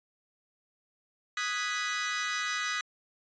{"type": "chord", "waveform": "sawtooth", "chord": "G# minor seventh", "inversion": "second", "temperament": "equal", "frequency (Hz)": [1244.5, 1480, 1661.2, 1975.5], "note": ["D#6", "F#6", "G#6", "B6"], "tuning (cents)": [0, 0, 0, 0], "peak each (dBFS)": [-31, -35, -34, -30], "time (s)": [1.37, 2.81], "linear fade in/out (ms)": 2, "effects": ["resampled to 16000 Hz"]}